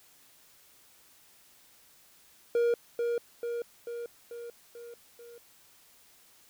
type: tone with echo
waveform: triangle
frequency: 472.5 Hz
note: A#4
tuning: 23 cents sharp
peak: -21 dBFS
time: 2.55-2.74 s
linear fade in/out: 2 ms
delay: 440 ms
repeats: 6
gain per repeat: -4 dB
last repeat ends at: 5.38 s
effects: white hiss -60 dBFS RMS until 6.49 s